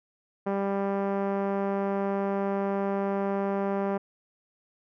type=tone with low-pass filter; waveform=5% pulse; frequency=197.6 Hz; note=G3; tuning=14 cents sharp; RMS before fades=-28 dBFS; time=0.46-3.98 s; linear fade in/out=10 ms; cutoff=620 Hz; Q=0.75; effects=none